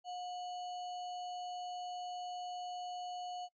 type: tone with sample-and-hold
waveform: sine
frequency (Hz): 720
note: F#5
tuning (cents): -47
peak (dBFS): -40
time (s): 0.04-3.49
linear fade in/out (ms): 50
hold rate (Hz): 3675
effects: noise-tail reverb RT60 0.1 s tail -25 dB re dry + resampled to 16000 Hz